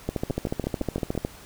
two click trains, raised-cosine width 2 ms, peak -16 / -12 dBFS, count 6 / 17, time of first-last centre 0.3-1.152 / 0.09-1.249 s, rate 5.87 / 13.8 Hz, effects pink hiss -47 dBFS RMS until 1.45 s

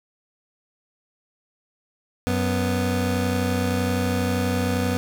25% pulse tone pair together, 92.5 / 246.9 Hz, F#2 / B3, 0 / 0 cents, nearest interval octave + perfect fourth, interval 1700 cents, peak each -20 dBFS, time 2.27-4.97 s, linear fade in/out 0 ms, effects none

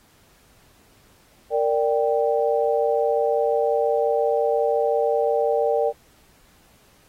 sine chord, G minor, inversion first, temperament equal with one note detuned, 461.6 / 587.3 / 784 Hz, Bb4 / D5 / G5, -17 / 0 / 0 cents, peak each -21 / -22 / -25 dBFS, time 1.5-5.93 s, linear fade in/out 50 ms, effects pink hiss -57 dBFS RMS until 7.08 s + AAC 48 kbps

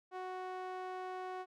sawtooth tone with band-pass filter, 370 Hz, F#4, in tune, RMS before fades -43 dBFS, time 0.11-1.46 s, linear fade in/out 50 ms, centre 810 Hz, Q 1.2, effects none

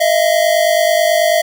square tone pair together, 628 / 677.2 Hz, D#5 / E5, +16 / +46 cents, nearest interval minor second, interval 130 cents, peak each -14 dBFS, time 0-1.42 s, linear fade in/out 10 ms, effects none

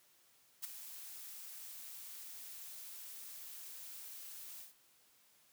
blue noise with ADSR envelope, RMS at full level -39 dBFS, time 0.62-4.74 s, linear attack 22 ms, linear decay 14 ms, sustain -11 dB, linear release 150 ms, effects white hiss -69 dBFS RMS until 5.52 s + high-pass 80 Hz 12 dB/octave

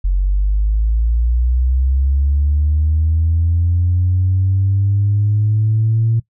sine linear sweep, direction up, 45 to 114.6 Hz, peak -11 dBFS, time 0.04-6.2 s, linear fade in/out 10 ms, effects noise-tail reverb RT60 0.1 s tail -19 dB re dry + tanh soft clip ceiling -7 dBFS

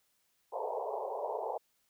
pink band-pass noise, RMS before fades -37 dBFS, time 0.52-1.58 s, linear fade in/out 10 ms, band 410 to 1000 Hz, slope 96 dB/octave, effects white hiss -75 dBFS RMS until 1.89 s

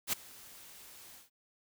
white noise with ADSR envelope, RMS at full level -30 dBFS, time 0.07-1.3 s, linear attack 58 ms, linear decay 9 ms, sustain -23 dB, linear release 150 ms, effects none

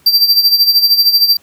square tone with tremolo, 4699 Hz, D8, in tune, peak -5 dBFS, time 0.06-1.37 s, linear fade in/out 5 ms, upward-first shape sine, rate 13 Hz, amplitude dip 70%, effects pink hiss -50 dBFS RMS until 1.42 s + high-pass 80 Hz 12 dB/octave

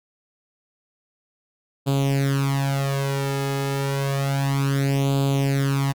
sawtooth tone with flanger, 138 Hz, C#3, 7 cents flat, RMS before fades -22 dBFS, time 1.86-5.93 s, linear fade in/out 20 ms, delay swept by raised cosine 0.26 to 2.36 ms, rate 0.3 Hz, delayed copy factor +0.8, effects Opus 48 kbps

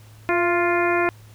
harmonic tone with a mistuned harmonic, 350 Hz, F4, 4 cents sharp, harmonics 1 / 2 / 3 / 4 / 5 / 6 / 7, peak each -21 / -24 / -26 / -27 / -28 / -29 / -29 dBFS, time 0.29-1.09 s, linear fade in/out 0 ms, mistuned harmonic 2, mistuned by -36 cents, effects added 107 Hz sine -44 dBFS peak until 1.34 s + pink hiss -53 dBFS RMS until 1.34 s

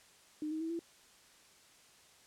sine tone with pitch steps, 304.8 / 314.8 / 325.2 / 335.9 Hz, D#4 / D#4 / E4 / E4, -36 / +20 / -23 / +33 cents, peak -35 dBFS, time 0.42-0.792 s, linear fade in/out 2 ms, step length 93 ms, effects white hiss -62 dBFS RMS until 2.26 s + low-pass 9000 Hz 12 dB/octave

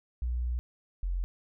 sine tone pair in turn, 60.6 / 44.53 Hz, B1 / F1, -32 / +34 cents, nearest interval perfect fourth, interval 534 cents, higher first, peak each -28 dBFS, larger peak neither, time 0.22-0.59 / 1.03-1.24 s, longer first, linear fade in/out 0 ms, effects none

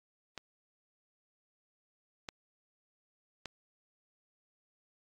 clicks, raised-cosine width 0.2 ms, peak -22 dBFS, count 3, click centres 0.377 / 2.288 / 3.457 s, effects AAC 48 kbps

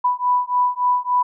sine beating tone pair, 987.8 / 991.3 Hz, B5 / B5, 0 / +6 cents, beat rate 3.5 Hz, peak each -19 dBFS, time 0.04-1.23 s, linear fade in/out 10 ms, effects none

